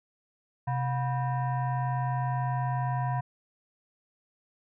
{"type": "tone with frequency modulation", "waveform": "sine", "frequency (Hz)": 129.9, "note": "C3", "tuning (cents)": -12, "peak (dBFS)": -26, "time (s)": [0.67, 3.21], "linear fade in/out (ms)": 10, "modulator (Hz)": 849, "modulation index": 0.88, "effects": []}